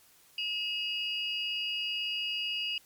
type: tone cluster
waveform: sine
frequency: 2589 / 2871 / 4838 Hz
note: E7 / F7 / D#8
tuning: -32 / +47 / -49 cents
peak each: -37 / -32 / -40 dBFS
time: 0.38-2.78 s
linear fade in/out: 2 ms
effects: white hiss -61 dBFS RMS until 2.85 s + MP3 96 kbps